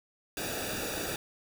pink noise with comb filter, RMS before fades -35 dBFS, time 0.37-1.16 s, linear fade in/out 2 ms, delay 0.95 ms, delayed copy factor -0.8, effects none

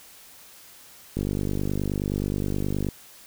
click train, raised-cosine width 3 ms, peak -14 dBFS, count 86, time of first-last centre 1.17-2.887 s, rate 49.5 Hz, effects white hiss -49 dBFS RMS until 3.26 s

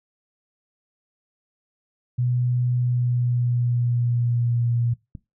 sine tone with pitch glide, 123.47 to 118.78 Hz, B2 to A#2, 0 to +33 cents, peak -19 dBFS, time 2.18-4.94 s, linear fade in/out 10 ms, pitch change -67 cents, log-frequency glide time 2.75-4.68 s
click, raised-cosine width 5 ms, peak -23 dBFS, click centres 5.152 s
effects noise-tail reverb RT60 0.2 s tail -19 dB re dry

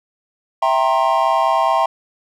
triangle chord, C dominant seventh, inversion first, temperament equal with one note detuned, 659.3 / 784 / 932.3 / 1061.7 Hz, E5 / G5 / Bb5 / C6, 0 / 0 / 0 / +25 cents, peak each -17 dBFS, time 0.62-1.86 s, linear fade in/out 5 ms, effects none

